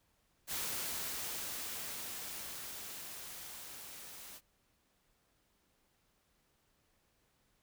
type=noise with level ramp; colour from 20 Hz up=white; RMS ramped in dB=-38 to -51 dBFS; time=0.47-4.41 s; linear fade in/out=50 ms; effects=pink hiss -75 dBFS RMS until 7.62 s